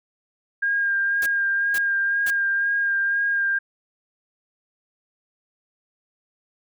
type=tone with vibrato; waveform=sine; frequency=1611 Hz; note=G6; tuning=47 cents sharp; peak=-19 dBFS; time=0.62-3.59 s; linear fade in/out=10 ms; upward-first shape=sine; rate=2 Hz; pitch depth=19 cents each way
type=noise bursts; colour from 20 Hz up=white; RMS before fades=-32 dBFS; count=3; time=1.22-2.303 s; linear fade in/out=2 ms; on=41 ms; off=480 ms
effects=none